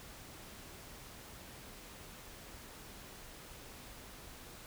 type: silence
effects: pink hiss -52 dBFS RMS until 4.66 s